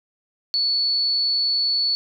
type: tone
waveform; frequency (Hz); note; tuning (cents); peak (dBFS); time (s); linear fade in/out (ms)
sine; 4435; C#8; 0; -18; 0.54-1.95; 0
effects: none